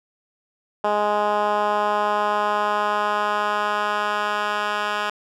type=tone with band-pass filter sweep; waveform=10% pulse; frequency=208.2 Hz; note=G#3; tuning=5 cents sharp; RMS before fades=-22 dBFS; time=0.84-5.1 s; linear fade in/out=5 ms; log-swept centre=770 to 1800 Hz; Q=1.3; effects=none